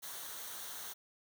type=noise with comb filter; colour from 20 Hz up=white; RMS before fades=-45 dBFS; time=0.02-0.94 s; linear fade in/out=20 ms; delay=0.4 ms; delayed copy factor=-0.55; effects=none